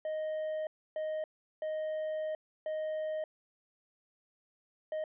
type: tone bursts at uneven times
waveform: triangle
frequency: 622.3 Hz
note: D#5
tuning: in tune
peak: -31 dBFS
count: 5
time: 0.05-0.67 / 0.96-1.24 / 1.62-2.35 / 2.66-3.24 / 4.92-5.04 s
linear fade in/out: 2 ms
effects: resampled to 8000 Hz